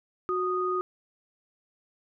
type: tone pair together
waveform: sine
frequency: 367.1 / 1239 Hz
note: F#4 / D#6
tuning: -14 / -8 cents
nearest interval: octave + major sixth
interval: 2106 cents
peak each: -28 dBFS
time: 0.29-0.81 s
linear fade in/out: 0 ms
effects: none